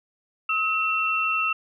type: tone pair together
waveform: sine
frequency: 1284 / 2706 Hz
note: E6 / E7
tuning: -46 / +45 cents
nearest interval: octave + minor second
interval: 1291 cents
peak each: -25 / -23 dBFS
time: 0.49-1.53 s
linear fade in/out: 5 ms
effects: none